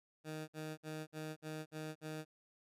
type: tone bursts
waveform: 15% pulse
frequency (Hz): 155.56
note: D#3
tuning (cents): 0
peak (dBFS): -36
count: 7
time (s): 0.24-2.25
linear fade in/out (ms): 50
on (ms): 240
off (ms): 55
effects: resampled to 32000 Hz